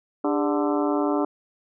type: harmonic tone with a mistuned harmonic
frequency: 147.3 Hz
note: D3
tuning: 6 cents sharp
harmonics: 2 / 3 / 4 / 5 / 6 / 7 / 8 / 9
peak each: -23 / -27 / -29 / -31 / -33 / -34 / -35 / -36 dBFS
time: 0.24-1.25 s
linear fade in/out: 5 ms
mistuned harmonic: 3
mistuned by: -150 cents
effects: none